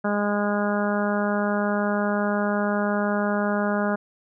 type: harmonic tone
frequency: 205.6 Hz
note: G#3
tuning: 17 cents flat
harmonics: 1 / 2 / 3 / 4 / 5 / 6 / 7 / 8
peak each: -24 / -30 / -27 / -32 / -34 / -34 / -31 / -36 dBFS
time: 0.04-3.96 s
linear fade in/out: 10 ms
effects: none

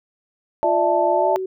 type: chord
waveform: sine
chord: D suspended second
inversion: none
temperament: equal with one note detuned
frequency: 593.5 / 659.3 / 880 Hz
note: D5 / E5 / A5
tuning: +18 / 0 / 0 cents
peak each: -20 dBFS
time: 0.63-1.36 s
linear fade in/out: 0 ms
type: tone with pitch glide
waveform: sine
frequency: 349.2 to 376.4 Hz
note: F4 to F#4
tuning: 0 to +30 cents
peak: -23 dBFS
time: 0.64-1.46 s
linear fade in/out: 5 ms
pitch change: +130 cents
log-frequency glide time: 1.09-1.3 s
effects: none

